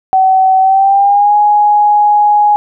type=tone with pitch glide; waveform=sine; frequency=759 to 832.5 Hz; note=F#5 to G#5; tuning=+44 to +4 cents; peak=-5 dBFS; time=0.13-2.56 s; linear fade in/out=0 ms; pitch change=+160 cents; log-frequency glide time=0.6-1.36 s; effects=none